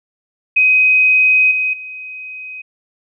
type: tone with level steps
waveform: sine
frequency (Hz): 2518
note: D#7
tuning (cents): +20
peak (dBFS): -8 / -14 / -27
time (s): 0.56-2.62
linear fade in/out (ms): 10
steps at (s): 1.51 / 1.73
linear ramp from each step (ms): 5
effects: none